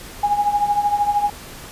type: tone with tremolo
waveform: sine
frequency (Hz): 823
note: G#5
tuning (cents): -16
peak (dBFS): -12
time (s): 0.23-1.3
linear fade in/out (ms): 5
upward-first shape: triangle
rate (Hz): 13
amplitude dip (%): 80
effects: pink hiss -37 dBFS RMS until 1.71 s + resampled to 32000 Hz